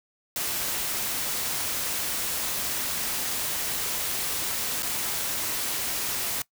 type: noise with dropouts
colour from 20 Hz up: white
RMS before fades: -29 dBFS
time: 0.36-6.42 s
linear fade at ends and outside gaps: 1 ms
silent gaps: 4.823-4.83 s
effects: noise-tail reverb RT60 0.1 s tail -21 dB re dry